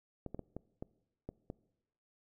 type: clicks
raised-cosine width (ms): 2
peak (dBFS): -28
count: 7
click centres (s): 0.263 / 0.346 / 0.393 / 0.566 / 0.825 / 1.29 / 1.501
effects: noise-tail reverb RT60 0.9 s tail -22 dB re dry